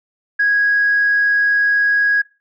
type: tone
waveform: sine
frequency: 1654 Hz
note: G#6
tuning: 8 cents flat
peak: -11 dBFS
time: 0.39-2.22 s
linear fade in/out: 10 ms
effects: noise-tail reverb RT60 0.3 s tail -21 dB re dry + tanh soft clip ceiling -7 dBFS